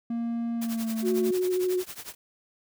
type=tone with pitch glide; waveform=triangle; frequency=233.1 to 223 Hz; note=A#3 to A3; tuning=0 to +23 cents; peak=-25 dBFS; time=0.1-1.31 s; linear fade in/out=5 ms; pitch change=-77 cents; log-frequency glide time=0.55-0.94 s
type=noise with tremolo; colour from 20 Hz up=white; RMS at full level=-37 dBFS; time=0.61-2.15 s; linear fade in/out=10 ms; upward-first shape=triangle; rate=11 Hz; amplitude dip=95%
type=tone with vibrato; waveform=sine; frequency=365.7 Hz; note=F#4; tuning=20 cents flat; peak=-23 dBFS; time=1.02-1.84 s; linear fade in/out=50 ms; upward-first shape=sine; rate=13 Hz; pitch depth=18 cents each way
effects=none